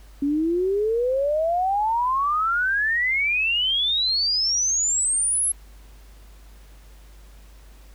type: exponential sweep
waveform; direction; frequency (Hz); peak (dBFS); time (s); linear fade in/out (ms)
sine; up; 277.2 to 11175; -19; 0.22-5.52; 5
effects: added 50 Hz sine -44 dBFS peak until 7.94 s + pink hiss -55 dBFS RMS until 7.94 s